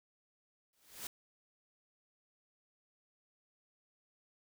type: noise with exponential growth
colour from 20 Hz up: white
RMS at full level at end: -40 dBFS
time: 0.73-1.07 s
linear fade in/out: 2 ms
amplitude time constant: 72 ms
effects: none